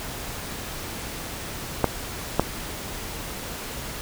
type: clicks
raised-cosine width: 1 ms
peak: -3 dBFS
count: 2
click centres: 1.843 / 2.396 s
effects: pink hiss -34 dBFS RMS until 4.01 s